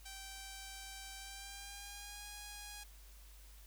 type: tone with pitch glide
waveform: 5% pulse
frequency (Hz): 779 to 825.3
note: G5 to G#5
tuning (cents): -11 to -11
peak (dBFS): -36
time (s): 0.05-2.84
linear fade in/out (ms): 10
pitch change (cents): +100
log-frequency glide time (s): 1.17-2.26
effects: added 50 Hz sine -55 dBFS peak until 3.66 s + white hiss -63 dBFS RMS until 3.66 s